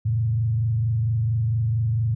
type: tone with frequency modulation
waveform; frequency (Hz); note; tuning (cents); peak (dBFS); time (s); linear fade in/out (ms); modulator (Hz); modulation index
sine; 113; A2; +47; -19; 0.05-2.15; 10; 24.4; 0.55
effects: none